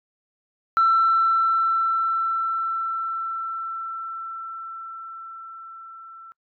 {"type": "tone with level ramp", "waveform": "sine", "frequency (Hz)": 1339, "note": "E6", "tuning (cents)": 27, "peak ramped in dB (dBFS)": [-13, -40], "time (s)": [0.77, 6.32], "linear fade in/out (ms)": 0, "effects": ["noise-tail reverb RT60 0.1 s tail -25 dB re dry", "tanh soft clip ceiling -11 dBFS"]}